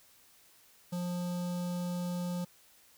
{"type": "tone with notch filter", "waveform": "square", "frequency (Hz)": 176.9, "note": "F3", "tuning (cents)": 23, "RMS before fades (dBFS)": -35, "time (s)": [0.92, 2.45], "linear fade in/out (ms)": 10, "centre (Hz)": 2000, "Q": 0.79, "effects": ["white hiss -62 dBFS RMS until 2.97 s"]}